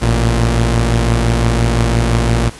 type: tone pair together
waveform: sawtooth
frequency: 55.35 / 116.54 Hz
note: A1 / A#2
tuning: +11 / 0 cents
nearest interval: octave + minor second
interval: 1289 cents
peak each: -10 dBFS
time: 0.01-2.5 s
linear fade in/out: 20 ms
effects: pink hiss -35 dBFS RMS until 2.59 s + resampled to 24000 Hz